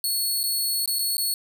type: tone with dropouts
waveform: 15% pulse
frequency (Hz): 4381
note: C#8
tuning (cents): -21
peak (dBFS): -16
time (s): 0.04-1.34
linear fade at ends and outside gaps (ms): 1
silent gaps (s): 0.432-0.438 / 0.859-0.876 / 0.987-0.991 / 1.17-1.18
effects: none